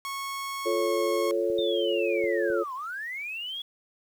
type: tone with pitch glide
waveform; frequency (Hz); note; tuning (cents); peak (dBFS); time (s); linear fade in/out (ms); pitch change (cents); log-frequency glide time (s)
sawtooth; 1100 to 1090.5; C#6 to C#6; -14 to -29; -28; 0.05-1.31; 0; -15; 0.66-0.93
type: chord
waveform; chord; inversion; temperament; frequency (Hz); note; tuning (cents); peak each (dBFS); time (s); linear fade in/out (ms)
sine; F augmented; none; equal; 349.2 / 440 / 554.4; F4 / A4 / C#5; 0 / 0 / 0; -28; 0.65-2.64; 20
type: clicks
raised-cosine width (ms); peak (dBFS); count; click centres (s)
2; -31; 4; 1.501 / 1.59 / 2.241 / 2.502
type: linear two-way sweep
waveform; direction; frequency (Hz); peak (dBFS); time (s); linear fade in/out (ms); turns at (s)
sine; down then up; 3672 to 987.8 to 3391; -32; 1.58-3.62; 5; 2.74
effects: 9-bit